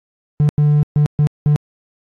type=tone bursts at uneven times; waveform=triangle; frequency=148.1 Hz; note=D3; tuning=15 cents sharp; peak=-7 dBFS; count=5; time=0.4-0.49 / 0.58-0.83 / 0.96-1.06 / 1.19-1.27 / 1.46-1.56 s; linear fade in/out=0 ms; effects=tanh soft clip ceiling -3 dBFS + AAC 32 kbps